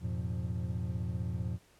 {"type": "tone cluster", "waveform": "triangle", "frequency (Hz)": [85, 104.9, 120.5, 176.1], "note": ["F2", "G#2", "B2", "F3"], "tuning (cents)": [-46, 18, -42, 15], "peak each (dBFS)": [-35, -36, -36, -38], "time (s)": [0, 1.59], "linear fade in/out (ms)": 50, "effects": ["pink hiss -64 dBFS RMS until 1.79 s", "low-pass 12000 Hz 12 dB/octave"]}